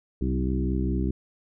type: harmonic tone with a mistuned harmonic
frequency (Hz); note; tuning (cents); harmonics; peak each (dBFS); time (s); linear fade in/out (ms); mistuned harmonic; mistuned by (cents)
64.9; C2; -13; 1 / 2 / 3 / 4 / 5 / 6; -26 / -32 / -30 / -32 / -32 / -36; 0.21-1.11; 5; 3; -32
effects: none